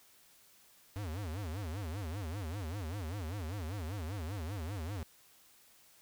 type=tone with vibrato; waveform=square; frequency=89.9 Hz; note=F#2; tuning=49 cents flat; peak=-38 dBFS; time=0.96-5.03 s; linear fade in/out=0 ms; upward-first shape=sine; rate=5.1 Hz; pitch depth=280 cents each way; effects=white hiss -63 dBFS RMS until 6.01 s